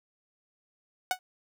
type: tone with exponential decay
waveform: sawtooth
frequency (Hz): 740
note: F#5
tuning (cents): 0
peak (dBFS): -18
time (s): 1.11-1.19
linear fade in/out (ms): 1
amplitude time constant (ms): 16
effects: none